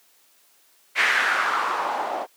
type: noise with low-pass filter sweep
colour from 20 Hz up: blue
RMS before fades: -23 dBFS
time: 0.95-2.27 s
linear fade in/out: 50 ms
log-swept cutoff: 2100 to 670 Hz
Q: 3.2
effects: white hiss -59 dBFS RMS until 2.36 s + high-pass 300 Hz 12 dB/octave